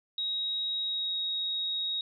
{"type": "tone with pitch glide", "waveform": "sine", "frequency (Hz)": [3799, 3777], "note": ["A#7", "A#7"], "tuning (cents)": [32, 22], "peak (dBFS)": -29, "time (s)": [0.18, 2.01], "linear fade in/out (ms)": 2, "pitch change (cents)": -10, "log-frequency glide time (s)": [0.81, 1.16], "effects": []}